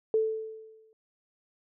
sine tone with exponential decay, 440 Hz, A4, in tune, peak -20 dBFS, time 0.14-0.93 s, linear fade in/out 1 ms, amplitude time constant 170 ms, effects none

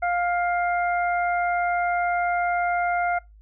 harmonic tone, 703 Hz, F5, 11 cents sharp, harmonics 1 / 2 / 3, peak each -22 / -28 / -32 dBFS, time 0.02-3.19 s, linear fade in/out 10 ms, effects noise-tail reverb RT60 0.2 s tail -23 dB re dry + added 52 Hz sine -47 dBFS peak until 3.41 s

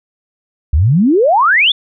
sine exponential sweep, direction up, 65.9 to 3583 Hz, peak -7 dBFS, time 0.73-1.72 s, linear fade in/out 5 ms, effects none

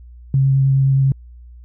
sine tone with vibrato, 135.4 Hz, C#3, 40 cents flat, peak -11 dBFS, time 0.34-1.12 s, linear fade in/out 2 ms, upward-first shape triangle, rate 9.6 Hz, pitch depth 13 cents each way, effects added 60 Hz sine -37 dBFS peak until 1.64 s

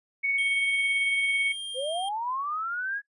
sine tone with tremolo, 2222 Hz, C#7, 4 cents sharp, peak -22 dBFS, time 0.23-1.53 s, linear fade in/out 20 ms, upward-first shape sine, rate 18 Hz, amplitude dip 30%
square tone, 3200 Hz, G7, 35 cents sharp, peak -32 dBFS, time 0.38-2.09 s, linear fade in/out 5 ms
sine linear sweep, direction up, 483 to 1683 Hz, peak -28 dBFS, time 1.74-3.02 s, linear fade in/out 50 ms
effects noise-tail reverb RT60 0.1 s tail -18 dB re dry + resampled to 24000 Hz

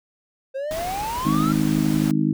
triangle exponential sweep, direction up, 523.3 to 1390 Hz, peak -23 dBFS, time 0.54-1.53 s, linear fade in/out 20 ms
pink noise, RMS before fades -33 dBFS, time 0.71-2.11 s, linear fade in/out 0 ms
harmonic tone, 51.91 Hz, G#1, in tune, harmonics 3 / 4 / 5 / 6, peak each -23 / -23 / -23 / -23 dBFS, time 1.25-2.33 s, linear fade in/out 5 ms
effects none

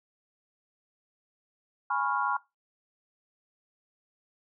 sine chord, C# dominant seventh, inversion second, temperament equal with one note detuned, 830.6 / 987.8 / 1096 / 1396.9 Hz, G#5 / B5 / C#6 / E#6, 0 / 0 / -20 / 0 cents, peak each -32 dBFS, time 1.9-2.37 s, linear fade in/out 5 ms, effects noise-tail reverb RT60 0.2 s tail -18 dB re dry

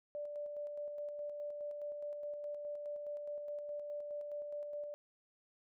sine tone with tremolo, 587 Hz, D5, 1 cent flat, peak -39 dBFS, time 0.15-4.94 s, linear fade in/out 0 ms, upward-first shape square, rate 4.8 Hz, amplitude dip 30%, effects none

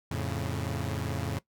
sawtooth chord, F augmented, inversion none, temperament equal with one note detuned, 86.9 / 110 / 138.59 Hz, F2 / A2 / C#3, -8 / 0 / 0 cents, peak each -31 dBFS, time 0.11-1.39 s, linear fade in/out 5 ms, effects noise-tail reverb RT60 0.1 s tail -18 dB re dry

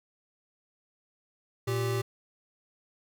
square tone pair together, 116.07 / 390.4 Hz, A#2 / G4, -7 / -7 cents, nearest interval octave + major sixth, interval 2100 cents, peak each -30 / -32 dBFS, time 1.67-2.02 s, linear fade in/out 10 ms, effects none

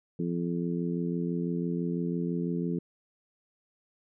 harmonic tone, 86 Hz, F2, 26 cents flat, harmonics 2 / 3 / 4 / 5, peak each -30 / -34 / -36 / -38 dBFS, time 0.19-2.79 s, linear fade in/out 5 ms, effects none

